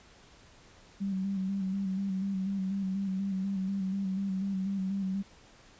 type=tone with vibrato; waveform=sine; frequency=193.1 Hz; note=G3; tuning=26 cents flat; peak=-29 dBFS; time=1-5.23 s; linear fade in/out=20 ms; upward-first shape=square; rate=4.1 Hz; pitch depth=36 cents each way; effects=pink hiss -57 dBFS RMS until 5.79 s + resampled to 16000 Hz